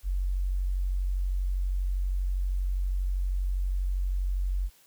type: tone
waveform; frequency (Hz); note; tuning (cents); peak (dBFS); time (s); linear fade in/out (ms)
sine; 46.25; F#1; 0; -25; 0.03-4.7; 50
effects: white hiss -60 dBFS RMS until 4.86 s